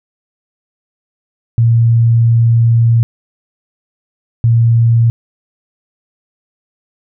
sine tone bursts at uneven times, 116 Hz, A#2, 8 cents flat, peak -6 dBFS, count 2, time 1.58-3.03 / 4.44-5.1 s, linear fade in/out 0 ms, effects none

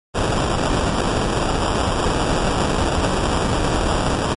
pink noise with sample-and-hold, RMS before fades -19 dBFS, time 0.14-4.35 s, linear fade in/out 20 ms, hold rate 2100 Hz, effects low-pass 12000 Hz 12 dB/octave + MP3 48 kbps

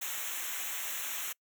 white noise with comb filter, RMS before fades -37 dBFS, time 0.01-1.33 s, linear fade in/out 10 ms, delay 0.21 ms, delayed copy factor -1, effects noise-tail reverb RT60 0.1 s tail -25 dB re dry

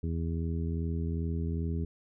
harmonic tone, 82.5 Hz, E2, 2 cents sharp, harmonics 1 / 2 / 3 / 4 / 5, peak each -31 / -35 / -39 / -44 / -43 dBFS, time 0.03-1.85 s, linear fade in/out 5 ms, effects none

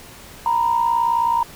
sine tone pair together, 932 / 991.2 Hz, A#5 / B5, -1 / +6 cents, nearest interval minor second, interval 107 cents, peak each -16 / -21 dBFS, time 0.46-1.43 s, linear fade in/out 2 ms, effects tanh soft clip ceiling -8 dBFS + pink hiss -41 dBFS RMS until 1.55 s

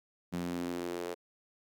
sawtooth tone with high-pass filter sweep, 87.31 Hz, F2, in tune, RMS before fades -37 dBFS, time 0.32-1.15 s, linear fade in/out 20 ms, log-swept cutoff 190 to 450 Hz, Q 3.1, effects none

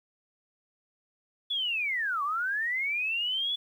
sine linear two-way sweep, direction down then up, 3457 to 1108.7 to 3457 Hz, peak -27 dBFS, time 1.5-3.56 s, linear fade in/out 10 ms, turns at 2.23 s, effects 10-bit

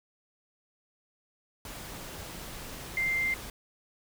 sine tone in noise, 2093 Hz, C7, in tune, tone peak -26 dBFS, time 2.97-3.34 s, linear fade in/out 2 ms, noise pink, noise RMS -42 dBFS, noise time 1.65-3.5 s, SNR +13 dB, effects none

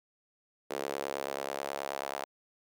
sawtooth tone with high-pass filter sweep, 69.3 Hz, C#2, in tune, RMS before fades -37 dBFS, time 0.7-2.25 s, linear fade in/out 10 ms, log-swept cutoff 450 to 690 Hz, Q 2, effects none

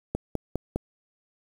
click train, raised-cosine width 2 ms, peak -13 dBFS, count 4, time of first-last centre 0.15-0.76 s, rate 4.92 Hz, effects 7-bit

